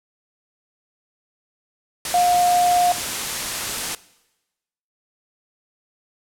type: tone in noise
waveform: sine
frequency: 711 Hz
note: F5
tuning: 31 cents sharp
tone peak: -14 dBFS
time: 2.14-2.92 s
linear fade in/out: 2 ms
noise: white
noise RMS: -25 dBFS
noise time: 2.05-3.95 s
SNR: +8 dB
effects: noise-tail reverb RT60 1.0 s tail -20 dB re dry + low-pass 11000 Hz 12 dB/octave